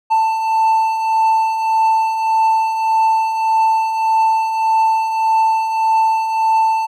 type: beating tone pair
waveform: triangle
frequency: 886 / 887.7 Hz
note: A5 / A5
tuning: +12 / +15 cents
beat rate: 1.7 Hz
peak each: -20 / -11 dBFS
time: 0.1-6.87 s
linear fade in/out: 20 ms
effects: none